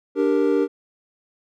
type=chord; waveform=triangle; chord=G minor; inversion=second; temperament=equal; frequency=293.7 / 392 / 466.2 Hz; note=D4 / G4 / Bb4; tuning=0 / 0 / 0 cents; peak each=-19 dBFS; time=0.15-0.68 s; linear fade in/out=50 ms; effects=none